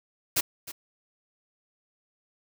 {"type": "noise with echo", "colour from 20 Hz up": "white", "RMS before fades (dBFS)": -24, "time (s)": [0.36, 0.41], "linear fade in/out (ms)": 10, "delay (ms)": 310, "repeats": 1, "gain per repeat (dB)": -15, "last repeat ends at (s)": 0.72, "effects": []}